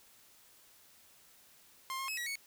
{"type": "tone with pitch steps", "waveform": "sawtooth", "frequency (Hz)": [1057, 1072, 2574, 1922, 2219], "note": ["C6", "C6", "E7", "B6", "C#7"], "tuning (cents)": [17, 42, -42, -48, 1], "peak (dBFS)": -33, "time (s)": [1.9, 2.355], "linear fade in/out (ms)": 0, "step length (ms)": 91, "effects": ["white hiss -62 dBFS RMS until 2.46 s"]}